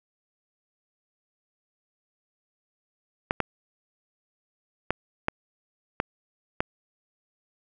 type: clicks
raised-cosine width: 0.5 ms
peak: -8 dBFS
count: 6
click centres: 3.309 / 3.403 / 4.906 / 5.284 / 6.001 / 6.605 s
effects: none